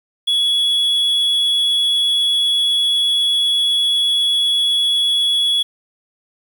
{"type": "tone", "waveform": "triangle", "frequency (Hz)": 3373, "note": "G#7", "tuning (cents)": 26, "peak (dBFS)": -12, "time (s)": [0.27, 5.63], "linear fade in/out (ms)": 10, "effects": ["7-bit"]}